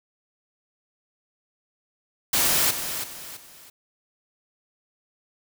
white noise with echo, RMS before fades -21 dBFS, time 2.33-2.71 s, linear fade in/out 5 ms, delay 330 ms, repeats 3, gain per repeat -9 dB, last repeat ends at 3.7 s, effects none

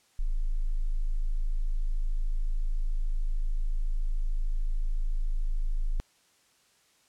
sine tone, 26.81 Hz, A0, 44 cents flat, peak -24 dBFS, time 0.19-6 s, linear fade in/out 0 ms, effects white hiss -65 dBFS RMS until 7.08 s + low-pass 9000 Hz 12 dB/octave

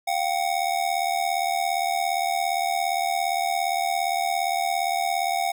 square ring-modulated tone, 740 Hz, F#5, in tune, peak -20 dBFS, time 0.07-5.52 s, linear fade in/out 10 ms, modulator 38.7 Hz, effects none

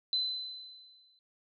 sine tone with exponential decay, 4033 Hz, B7, 36 cents sharp, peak -26 dBFS, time 0.13-1.19 s, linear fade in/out 1 ms, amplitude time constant 230 ms, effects none

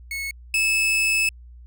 40% pulse tone pair in turn, 2196 / 2607 Hz, C#7 / E7, -17 / -20 cents, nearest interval minor third, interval 297 cents, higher second, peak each -26 / -17 dBFS, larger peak second, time 0.11-0.31 / 0.54-1.29 s, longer second, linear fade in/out 2 ms, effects added 60 Hz sine -41 dBFS peak until 1.66 s

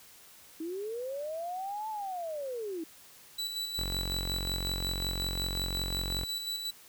sine linear two-way sweep, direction up then down, 311.1 to 883 to 311.1 Hz, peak -34 dBFS, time 0.6-2.84 s, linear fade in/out 5 ms, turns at 1.89 s
40% pulse tone with tremolo, 3951 Hz, B7, in tune, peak -31 dBFS, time 3.38-6.71 s, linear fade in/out 10 ms, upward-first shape square, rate 5.5 Hz, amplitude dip 40%
sawtooth tone, 45.43 Hz, F#1, 31 cents flat, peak -30 dBFS, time 3.78-6.24 s, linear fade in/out 0 ms
effects white hiss -55 dBFS RMS until 6.88 s

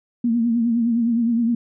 sine tone with vibrato, 233.1 Hz, A#3, in tune, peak -16 dBFS, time 0.24-1.55 s, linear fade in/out 5 ms, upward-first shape triangle, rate 9.7 Hz, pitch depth 74 cents each way, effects none

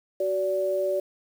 sine tone pair together, 375 / 578 Hz, F#4 / D5, +23 / -28 cents, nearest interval perfect fifth, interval 749 cents, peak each -28 / -24 dBFS, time 0.2-1 s, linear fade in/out 5 ms, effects 8-bit

